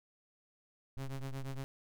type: ring-modulated tone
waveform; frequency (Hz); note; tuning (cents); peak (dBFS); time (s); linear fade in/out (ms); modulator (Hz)
square; 68; C#2; -33; -36; 0.97-1.64; 0; 63.7
effects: none